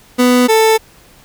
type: tone pair in turn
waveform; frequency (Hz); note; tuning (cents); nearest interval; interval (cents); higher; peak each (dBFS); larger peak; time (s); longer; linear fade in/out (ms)
30% pulse; 248.2 / 442.2; B3 / A4; +9 / +9; minor seventh; 1000; second; -5; neither; 0.18-0.48 / 0.48-0.78; neither; 20
effects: pink hiss -45 dBFS RMS until 1.24 s